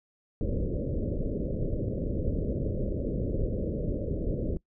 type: low-pass noise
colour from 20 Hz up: pink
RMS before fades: -30 dBFS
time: 0.41-4.57 s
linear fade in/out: 2 ms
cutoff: 590 Hz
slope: 96 dB/octave
effects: noise-tail reverb RT60 0.1 s tail -21 dB re dry